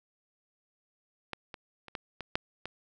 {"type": "clicks", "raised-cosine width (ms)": 0.3, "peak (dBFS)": [-19, -25, -30, -19, -22, -11, -21], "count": 7, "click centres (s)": [1.333, 1.542, 1.883, 1.952, 2.207, 2.355, 2.656], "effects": []}